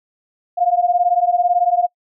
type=beating tone pair; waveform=sine; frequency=698.5 / 716.5 Hz; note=F5 / F5; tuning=0 / +44 cents; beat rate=18 Hz; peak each=-16 dBFS; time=0.57-1.87 s; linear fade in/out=20 ms; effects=noise-tail reverb RT60 0.1 s tail -26 dB re dry